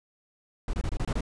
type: noise bursts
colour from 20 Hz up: brown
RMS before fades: -28 dBFS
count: 7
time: 0.68-1.208 s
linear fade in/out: 2 ms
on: 54 ms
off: 25 ms
effects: resampled to 22050 Hz